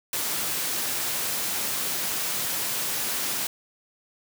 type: high-pass noise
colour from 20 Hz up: white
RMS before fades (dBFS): -28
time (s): 0.13-3.47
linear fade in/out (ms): 2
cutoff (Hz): 100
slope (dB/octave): 24
effects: none